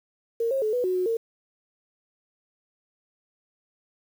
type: tone with pitch steps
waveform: sine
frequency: 461.5 / 538 / 430.9 / 492.9 / 368.3 / 365.8 / 456.1 Hz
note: A#4 / C5 / A4 / B4 / F#4 / F#4 / A#4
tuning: -17 / +48 / -36 / -3 / -8 / -20 / -38 cents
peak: -22 dBFS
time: 0.4-1.17 s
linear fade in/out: 5 ms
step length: 110 ms
effects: 8-bit